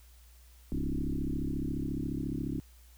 sine tone with frequency modulation, 154.5 Hz, D#3, 12 cents flat, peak -30 dBFS, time 0.72-2.6 s, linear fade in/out 0 ms, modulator 34.3 Hz, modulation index 4.9, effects added 60 Hz sine -54 dBFS peak until 2.97 s + white hiss -63 dBFS RMS until 2.97 s

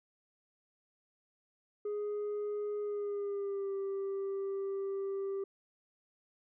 sine tone with pitch glide, 415.3 to 392 Hz, G#4 to G4, 0 to 0 cents, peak -31 dBFS, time 1.85-5.44 s, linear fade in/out 5 ms, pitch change -100 cents, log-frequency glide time 2.81-3.74 s, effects tanh soft clip ceiling -33 dBFS

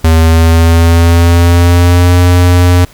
square tone with pitch glide, 81 to 88.84 Hz, E2 to F2, -30 to +30 cents, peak -4 dBFS, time 0.04-2.85 s, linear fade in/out 5 ms, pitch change +160 cents, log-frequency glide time 0.18-2.15 s, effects pink hiss -39 dBFS RMS until 2.93 s

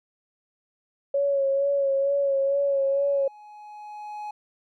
sine tone with vibrato, 554.4 Hz, C#5, in tune, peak -20 dBFS, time 1.14-3.28 s, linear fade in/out 5 ms, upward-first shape sine, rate 2.2 Hz, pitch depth 31 cents each way
triangle tone with exponential growth, 840 Hz, G#5, 19 cents sharp, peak -29 dBFS, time 1.64-4.31 s, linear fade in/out 5 ms, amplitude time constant 580 ms
effects none

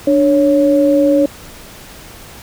sine tone pair together, 294.5 / 556 Hz, D4 / C#5, +5 / +5 cents, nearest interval major seventh, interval 1100 cents, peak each -11 dBFS, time 0.07-1.26 s, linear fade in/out 5 ms, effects pink hiss -36 dBFS RMS until 2.42 s

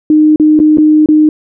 sine tone with dropouts, 306.5 Hz, D#4, 26 cents flat, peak -3 dBFS, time 0.1-1.29 s, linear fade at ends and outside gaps 2 ms, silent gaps 0.36-0.398 / 0.592-0.6 / 0.773-0.783 / 1.06-1.087 s, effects none

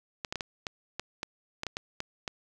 clicks, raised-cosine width 0.2 ms, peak -16 dBFS, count 12, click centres 0.248 / 0.325 / 0.357 / 0.408 / 0.668 / 0.996 / 1.231 / 1.634 / 1.667 / 1.769 / 2.004 / 2.278 s, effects none

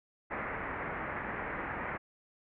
white low-pass noise, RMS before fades -38 dBFS, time 0.3-1.98 s, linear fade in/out 20 ms, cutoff 2100 Hz, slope 48 dB/octave, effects none

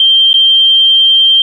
sine tone with dropouts, 3155 Hz, G7, 10 cents sharp, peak -4 dBFS, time 0-1.42 s, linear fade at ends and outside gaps 2 ms, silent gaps 0.331-0.341 s, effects 7-bit

